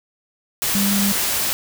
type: tone in noise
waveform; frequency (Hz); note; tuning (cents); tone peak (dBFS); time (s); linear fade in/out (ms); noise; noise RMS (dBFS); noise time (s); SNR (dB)
sine; 200; G3; +35; -18; 0.75-1.12; 0; white; -21; 0.62-1.53; 0
effects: none